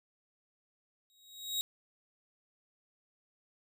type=tone with exponential growth; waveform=sawtooth; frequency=3800 Hz; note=A#7; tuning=33 cents sharp; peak=-26 dBFS; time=1.1-1.61 s; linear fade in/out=0 ms; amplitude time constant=110 ms; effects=none